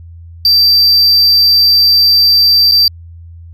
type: tone with dropouts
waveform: triangle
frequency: 4679 Hz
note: D8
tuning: 7 cents flat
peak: -4 dBFS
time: 0.45-2.88 s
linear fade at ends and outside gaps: 2 ms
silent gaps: 2.714-2.719 s
effects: added 84 Hz sine -30 dBFS peak until 3.53 s